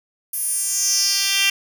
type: tone with high-pass filter sweep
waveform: 10% pulse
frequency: 393.9 Hz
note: G4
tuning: 8 cents sharp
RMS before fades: -20 dBFS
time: 0.33-1.5 s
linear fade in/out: 5 ms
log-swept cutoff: 12000 to 2900 Hz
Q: 3.5
effects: none